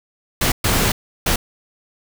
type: noise bursts at uneven times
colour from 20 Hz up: pink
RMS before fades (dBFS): -17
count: 3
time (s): 0.41-0.52 / 0.64-0.92 / 1.26-1.36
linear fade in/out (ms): 5
effects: none